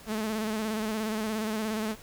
sawtooth tone with vibrato, 217.1 Hz, A3, 23 cents flat, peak -25 dBFS, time 0.06-1.96 s, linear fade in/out 50 ms, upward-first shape square, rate 17 Hz, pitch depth 37 cents each way, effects pink hiss -50 dBFS RMS until 2.02 s

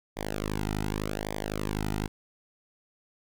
sawtooth tone with flanger, 51.91 Hz, G#1, in tune, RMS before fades -32 dBFS, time 0.16-2.08 s, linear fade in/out 20 ms, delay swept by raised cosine 0.72 to 1.82 ms, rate 0.86 Hz, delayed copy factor -0.95, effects none

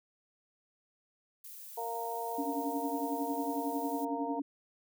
violet noise, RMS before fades -48 dBFS, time 1.44-4.05 s, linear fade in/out 5 ms
harmonic tone, 231.2 Hz, A#3, 14 cents flat, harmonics 2 / 3 / 4, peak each -40 / -39 / -38 dBFS, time 1.77-4.4 s, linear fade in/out 10 ms
sine tone with tremolo, 282.6 Hz, C#4, 34 cents sharp, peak -30 dBFS, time 2.38-4.42 s, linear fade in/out 5 ms, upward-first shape triangle, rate 11 Hz, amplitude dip 95%
effects none

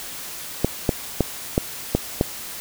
clicks, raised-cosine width 2 ms, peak -3 dBFS, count 6, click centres 0.646 / 0.892 / 1.207 / 1.579 / 1.95 / 2.211 s, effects white hiss -34 dBFS RMS until 2.6 s

